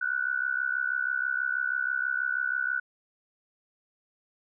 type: tone with amplitude modulation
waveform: sine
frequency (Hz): 1480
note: F#6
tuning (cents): 0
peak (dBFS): -22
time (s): 0.01-2.8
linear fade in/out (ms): 10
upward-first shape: sine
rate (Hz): 66.2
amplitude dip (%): 90
effects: none